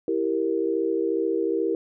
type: chord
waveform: sine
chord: E diminished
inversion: none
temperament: equal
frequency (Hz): 329.6 / 392 / 466.2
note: E4 / G4 / Bb4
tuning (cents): 0 / 0 / 0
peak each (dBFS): -26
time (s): 0.08-1.75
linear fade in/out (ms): 2
effects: none